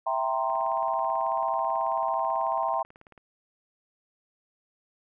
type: chord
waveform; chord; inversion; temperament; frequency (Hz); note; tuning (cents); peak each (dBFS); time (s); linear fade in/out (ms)
sine; C dominant seventh; first; equal; 659.3 / 784 / 932.3 / 1046.5; E5 / G5 / Bb5 / C6; 0 / 0 / 0 / 0; -30; 0.06-2.83; 10
type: click train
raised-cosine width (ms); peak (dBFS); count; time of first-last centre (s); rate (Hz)
0.5; -35; 50; 0.5-3.178; 18.3
effects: none